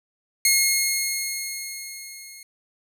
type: tone with level ramp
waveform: 10% pulse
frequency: 2156 Hz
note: C#7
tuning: 49 cents flat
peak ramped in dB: -6 to -32 dBFS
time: 0.45-2.43 s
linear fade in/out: 2 ms
effects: none